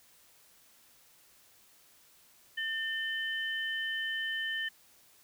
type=tone pair together; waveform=sine; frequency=1800 / 3039 Hz; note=A6 / F#7; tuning=+39 / +46 cents; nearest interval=major sixth; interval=907 cents; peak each=-33 / -37 dBFS; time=2.57-4.69 s; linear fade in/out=10 ms; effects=white hiss -62 dBFS RMS until 5.23 s